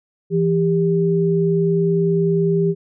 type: tone pair together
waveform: sine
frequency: 167.13 / 397.5 Hz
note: E3 / G4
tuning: +24 / +24 cents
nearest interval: octave + minor third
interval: 1500 cents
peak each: -17 dBFS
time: 0.3-2.75 s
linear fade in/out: 50 ms
effects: none